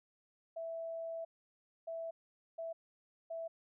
sine tone bursts at uneven times, 659.3 Hz, E5, in tune, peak -39 dBFS, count 4, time 0.56-1.25 / 1.87-2.11 / 2.58-2.73 / 3.3-3.48 s, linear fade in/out 10 ms, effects none

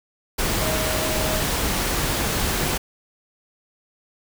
sine tone in noise, 628 Hz, D#5, 16 cents sharp, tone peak -28 dBFS, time 0.6-1.41 s, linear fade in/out 10 ms, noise pink, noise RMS -23 dBFS, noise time 0.38-2.78 s, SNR -8 dB, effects none

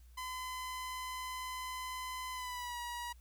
sawtooth tone with pitch glide, 1018 to 960.9 Hz, C6 to B5, -48 to -48 cents, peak -36 dBFS, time 0.17-3.13 s, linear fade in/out 10 ms, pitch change -100 cents, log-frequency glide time 2.32-2.78 s, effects added 60 Hz sine -55 dBFS peak until 3.2 s + white hiss -71 dBFS RMS until 3.2 s

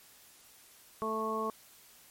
harmonic tone, 220 Hz, A3, in tune, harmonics 1 / 2 / 3 / 4 / 5, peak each -39 / -36 / -41 / -43 / -34 dBFS, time 1.02-1.5 s, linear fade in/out 0 ms, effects white hiss -58 dBFS RMS until 2.1 s + MP3 64 kbps

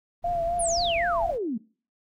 brown noise, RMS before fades -39 dBFS, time 0.22-1.39 s, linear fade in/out 50 ms
sine tone with vibrato, 686 Hz, F5, 31 cents flat, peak -24 dBFS, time 0.24-1.31 s, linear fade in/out 5 ms, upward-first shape triangle, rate 3.9 Hz, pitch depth 50 cents each way
sine exponential sweep, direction down, 10610 to 207.7 Hz, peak -26 dBFS, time 0.59-1.58 s, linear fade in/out 10 ms
effects noise-tail reverb RT60 0.4 s tail -22 dB re dry

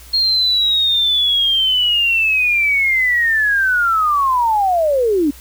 sine linear sweep, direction down, 4258 to 270.6 Hz, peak -12 dBFS, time 0.13-5.31 s, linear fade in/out 10 ms, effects added 60 Hz sine -39 dBFS peak until 5.4 s + white hiss -42 dBFS RMS until 5.4 s

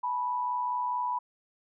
sine tone pair together, 859 / 983.6 Hz, A5 / B5, -42 / -7 cents, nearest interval major second, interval 235 cents, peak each -37 / -28 dBFS, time 0.03-1.19 s, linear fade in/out 10 ms, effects none

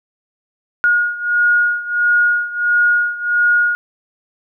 sine beating tone pair, 1437 / 1438.5 Hz, F6 / F#6, +49 / -49 cents, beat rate 1.5 Hz, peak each -14 / -17 dBFS, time 0.84-3.75 s, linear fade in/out 0 ms, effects none

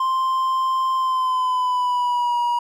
triangle tone with pitch glide, 1046.5 to 959.6 Hz, C6 to A#5, 0 to +50 cents, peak -16 dBFS, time 0-2.59 s, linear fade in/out 5 ms, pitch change -150 cents, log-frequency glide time 0.96-2.37 s, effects none

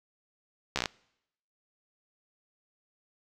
slowing click train, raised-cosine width 0.2 ms, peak -11 dBFS, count 7, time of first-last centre 0.76-0.858 s, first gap 14 ms, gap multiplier 1.06, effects noise-tail reverb RT60 0.8 s tail -25 dB re dry

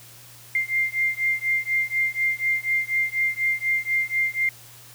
sine beating tone pair, 2100 / 2104.1 Hz, C7 / C7, +6 / +9 cents, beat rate 4.1 Hz, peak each -24 dBFS, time 0.55-4.49 s, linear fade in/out 2 ms, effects added 119 Hz sine -51 dBFS peak until 4.94 s + white hiss -47 dBFS RMS until 4.94 s

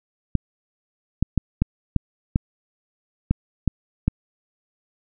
clicks, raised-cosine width 5 ms, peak -5 dBFS, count 9, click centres 0.353 / 1.226 / 1.377 / 1.62 / 1.963 / 2.359 / 3.31 / 3.677 / 4.08 s, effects none

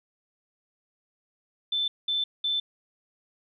sine tone bursts, 3531 Hz, A7, 5 cents sharp, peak -24 dBFS, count 3, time 1.72-2.6 s, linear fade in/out 5 ms, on 160 ms, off 200 ms, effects none

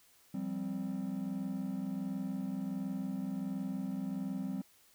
triangle chord, F suspended second, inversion none, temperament equal, 174.61 / 196 / 261.6 Hz, F3 / G3 / C4, 0 / 0 / 0 cents, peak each -40 / -35 / -37 dBFS, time 0.34-4.62 s, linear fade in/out 5 ms, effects tanh soft clip ceiling -26 dBFS + white hiss -65 dBFS RMS until 4.94 s

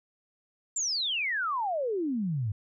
sine exponential sweep, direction down, 7480 to 98 Hz, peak -27 dBFS, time 0.76-2.52 s, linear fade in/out 5 ms, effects none

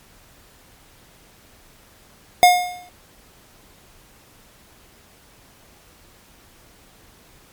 square tone with exponential decay, 717 Hz, F5, 45 cents sharp, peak -6 dBFS, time 2.43-2.89 s, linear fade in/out 0 ms, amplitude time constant 100 ms, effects pink hiss -51 dBFS RMS until 7.52 s + MP3 96 kbps

